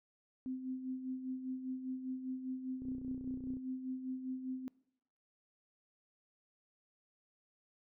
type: tone with tremolo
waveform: sine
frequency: 258.6 Hz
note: C4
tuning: 20 cents flat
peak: -36 dBFS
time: 0.46-4.68 s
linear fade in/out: 0 ms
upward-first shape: sine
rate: 5 Hz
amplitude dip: 60%
type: click train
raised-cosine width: 3 ms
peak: -38 dBFS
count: 24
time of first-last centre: 2.82-3.569 s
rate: 30.7 Hz
effects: noise-tail reverb RT60 0.8 s tail -24 dB re dry